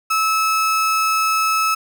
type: tone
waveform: 35% pulse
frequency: 1300 Hz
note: E6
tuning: 24 cents flat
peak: -14 dBFS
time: 0.1-1.75 s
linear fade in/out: 10 ms
effects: none